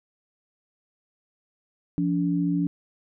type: tone pair together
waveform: sine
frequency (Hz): 172.7 / 286.7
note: F3 / D4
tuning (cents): -19 / -42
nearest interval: major sixth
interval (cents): 877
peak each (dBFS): -24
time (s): 1.98-2.67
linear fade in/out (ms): 0
effects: none